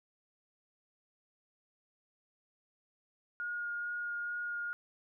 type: tone with vibrato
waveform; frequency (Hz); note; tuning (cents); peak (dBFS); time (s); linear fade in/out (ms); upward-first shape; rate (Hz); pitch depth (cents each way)
sine; 1429; F6; +39; -35; 3.4-4.73; 0; sine; 2.3; 9
effects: none